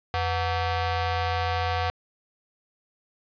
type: ring-modulated tone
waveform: sawtooth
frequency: 410 Hz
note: G#4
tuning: 22 cents flat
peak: -17 dBFS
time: 0.14-1.9 s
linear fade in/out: 0 ms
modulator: 323 Hz
effects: resampled to 11025 Hz + 8-bit